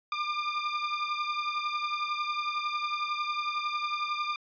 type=beating tone pair; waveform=sawtooth; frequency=1196 / 1207 Hz; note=D6 / D6; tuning=+31 / +47 cents; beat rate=11 Hz; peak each=-27 / -31 dBFS; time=0.12-4.36 s; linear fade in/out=2 ms; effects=resampled to 11025 Hz